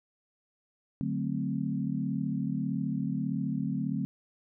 sine chord, D dominant seventh, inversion none, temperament equal, 146.83 / 185 / 220 / 261.6 Hz, D3 / F#3 / A3 / C4, 0 / 0 / 0 / 0 cents, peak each -34 dBFS, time 1.01-4.05 s, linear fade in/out 0 ms, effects none

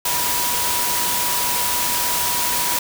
sine tone in noise, 971 Hz, B5, 30 cents flat, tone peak -26 dBFS, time 0.05-2.79 s, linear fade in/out 5 ms, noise white, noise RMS -21 dBFS, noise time 0.05-2.79 s, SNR -8 dB, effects none

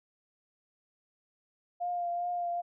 sine tone with vibrato, 701 Hz, F5, 6 cents sharp, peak -30 dBFS, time 1.8-2.62 s, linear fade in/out 20 ms, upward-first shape triangle, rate 2.5 Hz, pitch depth 24 cents each way, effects none

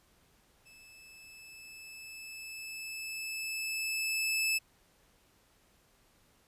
sawtooth tone with level ramp, 2617 Hz, E7, 13 cents flat, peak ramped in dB -52 to -24 dBFS, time 0.65-4.59 s, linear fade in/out 20 ms, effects pink hiss -67 dBFS RMS until 6.47 s + resampled to 32000 Hz

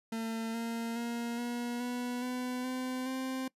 40% pulse tone with pitch steps, 225.7 / 230.4 / 235.3 / 240.2 / 245.3 / 250.4 / 255.7 / 261.1 Hz, A3 / A#3 / A#3 / B3 / B3 / B3 / C4 / C4, +44 / -20 / +16 / -48 / -12 / +24 / -40 / -3 cents, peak -33 dBFS, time 0.12-3.48 s, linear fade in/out 5 ms, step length 420 ms, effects noise-tail reverb RT60 0.1 s tail -22 dB re dry + resampled to 32000 Hz

